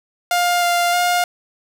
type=tone with pitch steps; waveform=sawtooth; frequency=705 / 698 / 709 Hz; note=F5 / F5 / F5; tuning=+16 / -1 / +26 cents; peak=-11 dBFS; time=0.31-1.24 s; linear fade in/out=2 ms; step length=310 ms; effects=none